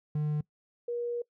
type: tone pair in turn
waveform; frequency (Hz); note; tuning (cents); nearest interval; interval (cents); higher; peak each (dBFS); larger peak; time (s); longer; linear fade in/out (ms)
triangle / sine; 150.4 / 477.5; D3 / A#4; +42 / +42; octave + minor sixth; 2000; second; -25 / -30; first; 0.15-0.41 / 0.88-1.22; second; 5
effects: noise-tail reverb RT60 0.1 s tail -22 dB re dry